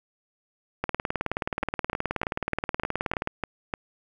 two click trains, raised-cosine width 0.5 ms, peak -11 / -12 dBFS, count 47 / 8, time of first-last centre 0.84-3.274 / 1.63-3.738 s, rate 18.9 / 3.32 Hz, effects 8-bit

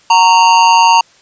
square tone with amplitude modulation, 925 Hz, A#5, 14 cents flat, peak -3 dBFS, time 0.1-1.01 s, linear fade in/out 5 ms, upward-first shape sine, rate 181 Hz, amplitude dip 60%, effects white hiss -47 dBFS RMS until 1.21 s + resampled to 16000 Hz

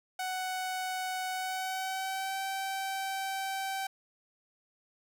sawtooth tone with pitch glide, 744 to 773.4 Hz, F#5 to G5, +9 to -24 cents, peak -29 dBFS, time 0.19-3.87 s, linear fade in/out 5 ms, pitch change +67 cents, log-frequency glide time 1.31-2.41 s, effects none

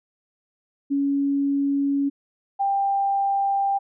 sine tone pair in turn, 279.9 / 791.7 Hz, C#4 / G5, +17 / +17 cents, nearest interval octave + tritone, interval 1800 cents, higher second, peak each -19 dBFS, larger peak neither, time 0.9-2.1 / 2.59-3.79 s, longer neither, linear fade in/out 20 ms, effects none

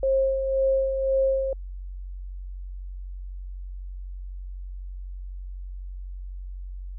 sine tone with tremolo, 535 Hz, C5, 38 cents sharp, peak -18 dBFS, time 0.03-1.53 s, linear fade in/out 2 ms, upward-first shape sine, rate 1.9 Hz, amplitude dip 50%, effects added 46 Hz sine -33 dBFS peak until 6.98 s

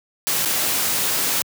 white noise with dropouts, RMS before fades -21 dBFS, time 0.27-1.42 s, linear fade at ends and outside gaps 0 ms, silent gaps 0.45-0.457 s, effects high-pass 100 Hz 12 dB/octave

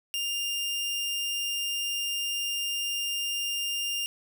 sawtooth tone, 2802 Hz, F7, 5 cents sharp, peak -25 dBFS, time 0.14-4.06 s, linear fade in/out 0 ms, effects none

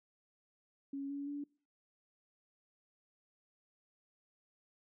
sine tone with pitch steps, 277.2 / 282.4 / 287.6 Hz, C#4 / C#4 / D4, 0 / +32 / -36 cents, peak -38 dBFS, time 0.93-1.44 s, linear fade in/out 5 ms, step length 170 ms, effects noise-tail reverb RT60 0.4 s tail -24 dB re dry

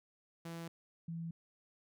sawtooth / sine tone pair in turn, 167 / 166.12 Hz, E3 / E3, +23 / +14 cents, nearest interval unison, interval 9 cents, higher first, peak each -39 / -39 dBFS, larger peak neither, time 0.45-0.68 / 1.08-1.31 s, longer neither, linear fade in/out 5 ms, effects none

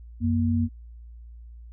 sine tone pair together, 91.72 / 235.7 Hz, F#2 / A#3, -15 / +19 cents, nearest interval octave + major third, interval 1634 cents, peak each -23 / -23 dBFS, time 0.2-0.69 s, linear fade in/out 50 ms, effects added 58 Hz sine -41 dBFS peak until 1.72 s

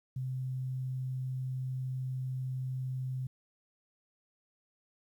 sine tone, 129.5 Hz, C3, 17 cents flat, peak -33 dBFS, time 0.16-3.27 s, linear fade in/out 5 ms, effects 11-bit

